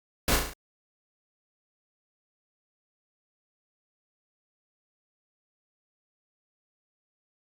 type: noise with echo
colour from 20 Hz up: pink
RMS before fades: -24 dBFS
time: 0.28-0.36 s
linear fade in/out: 2 ms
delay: 35 ms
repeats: 5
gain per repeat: -4 dB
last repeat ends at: 0.535 s
effects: Opus 48 kbps